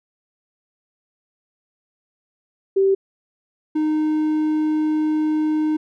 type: tone pair in turn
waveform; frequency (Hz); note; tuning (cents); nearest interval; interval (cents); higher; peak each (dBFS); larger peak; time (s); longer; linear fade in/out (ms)
sine / triangle; 388.4 / 308.3; G4 / D#4; -16 / -16; major third; 400; first; -13 / -15; first; 2.76-2.95 / 3.75-5.77; second; 10
effects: none